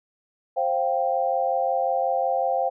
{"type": "chord", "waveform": "sine", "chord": "C suspended fourth", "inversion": "none", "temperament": "equal with one note detuned", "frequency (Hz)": [528.7, 698.5, 784], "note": ["C5", "F5", "G5"], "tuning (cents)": [18, 0, 0], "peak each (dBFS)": -25, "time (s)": [0.56, 2.7], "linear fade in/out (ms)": 20, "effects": []}